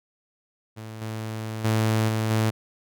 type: tone with level steps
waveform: sawtooth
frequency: 110 Hz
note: A2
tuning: in tune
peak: -32 / -26 / -16 / -19 / -16 dBFS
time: 0.76-2.51 s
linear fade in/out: 20 ms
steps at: 1.01 / 1.64 / 2.08 / 2.3 s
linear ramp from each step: 10 ms
effects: none